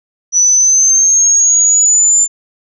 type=linear sweep; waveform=sine; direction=up; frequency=5900 to 7190 Hz; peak=-6 dBFS; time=0.32-2.28 s; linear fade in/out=50 ms; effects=none